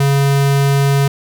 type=tone; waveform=square; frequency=139.3 Hz; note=C#3; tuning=9 cents sharp; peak=-11 dBFS; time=0-1.08 s; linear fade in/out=5 ms; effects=none